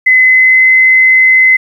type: tone with pitch glide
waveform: sine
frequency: 2031 to 2046 Hz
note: B6 to C7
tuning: +48 to -39 cents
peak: -3 dBFS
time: 0.06-1.57 s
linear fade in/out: 10 ms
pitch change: +13 cents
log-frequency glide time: 0.2-0.68 s
effects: 7-bit